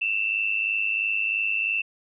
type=tone pair together; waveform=sine; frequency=2637 / 2740 Hz; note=E7 / F7; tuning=0 / -34 cents; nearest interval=minor second; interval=66 cents; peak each=-24 / -27 dBFS; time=0.01-1.82 s; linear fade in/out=10 ms; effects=none